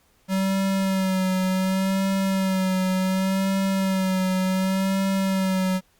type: tone with vibrato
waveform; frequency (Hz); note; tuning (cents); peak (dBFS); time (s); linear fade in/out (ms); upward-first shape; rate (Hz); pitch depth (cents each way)
square; 190; F#3; +46; -21; 0.28-5.81; 50; sine; 0.68; 33
effects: pink hiss -62 dBFS RMS until 5.99 s + Opus 48 kbps